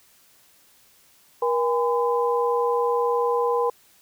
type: tone cluster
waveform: sine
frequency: 477.7 / 816 / 1015 Hz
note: A#4 / G#5 / B5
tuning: +42 / -31 / +47 cents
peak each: -21 / -28 / -25 dBFS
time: 1.42-3.7 s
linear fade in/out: 5 ms
effects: white hiss -57 dBFS RMS until 4.01 s